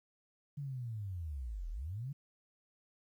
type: linear two-way sweep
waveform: sine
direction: down then up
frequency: 146.83 to 37 to 146.83 Hz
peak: -38 dBFS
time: 0.57-2.13 s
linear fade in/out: 10 ms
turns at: 1.7 s
effects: 12-bit